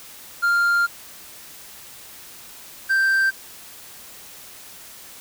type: tone pair in turn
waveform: triangle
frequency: 1396.9 / 1568 Hz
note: F6 / G6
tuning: 0 / 0 cents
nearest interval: major second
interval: 200 cents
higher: second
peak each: -14 dBFS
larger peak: neither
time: 0.42-0.87 / 2.89-3.31 s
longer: first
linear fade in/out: 20 ms
effects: white hiss -42 dBFS RMS until 5.2 s